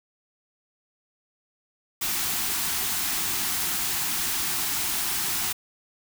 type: band-stop noise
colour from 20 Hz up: white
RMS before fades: -27 dBFS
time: 2.01-5.53 s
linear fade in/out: 10 ms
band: 410 to 680 Hz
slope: 96 dB/octave
effects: none